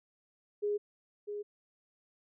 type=tone with echo; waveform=sine; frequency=413.5 Hz; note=G#4; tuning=8 cents flat; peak=-29 dBFS; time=0.62-0.78 s; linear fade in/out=20 ms; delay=650 ms; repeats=1; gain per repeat=-7 dB; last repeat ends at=1.43 s; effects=none